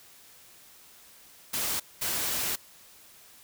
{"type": "noise bursts at uneven times", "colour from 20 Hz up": "white", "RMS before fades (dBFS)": -30, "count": 2, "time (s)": [[1.53, 1.8], [2.01, 2.56]], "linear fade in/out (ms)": 10, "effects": ["white hiss -54 dBFS RMS until 3.43 s"]}